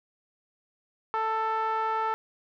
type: tone with low-pass filter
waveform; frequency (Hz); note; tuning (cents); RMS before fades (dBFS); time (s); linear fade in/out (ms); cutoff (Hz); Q
5% pulse; 442.3; A4; +9; -28; 1.14-2.14; 0; 1100; 8.5
effects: none